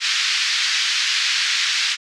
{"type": "band-pass noise", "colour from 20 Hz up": "white", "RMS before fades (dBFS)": -20, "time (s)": [0, 1.97], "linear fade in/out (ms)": 50, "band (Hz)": [1600, 5200], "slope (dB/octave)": 24, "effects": ["low-pass 9000 Hz 12 dB/octave"]}